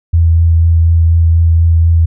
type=tone with vibrato; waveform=sine; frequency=82.9 Hz; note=E2; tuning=10 cents sharp; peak=-5 dBFS; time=0.13-2.06 s; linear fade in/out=10 ms; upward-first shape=triangle; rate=4.1 Hz; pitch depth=17 cents each way; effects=none